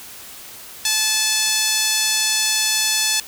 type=tone with band-pass filter; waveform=5% pulse; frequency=869 Hz; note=A5; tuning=22 cents flat; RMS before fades=-19 dBFS; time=0.85-3.2 s; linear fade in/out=2 ms; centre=5000 Hz; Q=0.59; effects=white hiss -38 dBFS RMS until 3.27 s